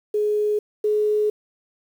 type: tone pair in turn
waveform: sine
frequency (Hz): 420.3 / 422.6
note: G#4 / G#4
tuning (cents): +21 / +30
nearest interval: unison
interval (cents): 9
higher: second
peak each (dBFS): -18 / -17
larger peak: second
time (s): 0.14-0.59 / 0.84-1.3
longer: second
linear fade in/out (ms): 5
effects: 8-bit